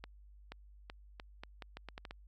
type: accelerating click train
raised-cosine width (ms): 0.3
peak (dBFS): -29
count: 11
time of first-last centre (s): 0.04-2.109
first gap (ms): 480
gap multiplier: 0.79
effects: added 50 Hz sine -55 dBFS peak until 2.27 s